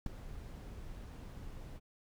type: noise with ADSR envelope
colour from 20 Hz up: brown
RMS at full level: -35 dBFS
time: 0.06-1.8 s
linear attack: 3 ms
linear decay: 12 ms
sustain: -12 dB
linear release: 36 ms
effects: none